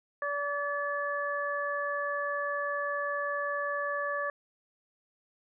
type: harmonic tone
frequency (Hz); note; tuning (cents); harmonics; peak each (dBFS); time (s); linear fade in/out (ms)
575; D5; -37; 1 / 2 / 3; -34 / -34 / -34; 0.22-4.3; 2
effects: none